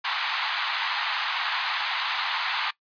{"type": "band-pass noise", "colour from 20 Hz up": "pink", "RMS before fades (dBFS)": -28, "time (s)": [0.04, 2.71], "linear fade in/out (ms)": 10, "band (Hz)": [840, 4400], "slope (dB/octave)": 48, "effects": ["noise-tail reverb RT60 0.1 s tail -20 dB re dry", "resampled to 11025 Hz"]}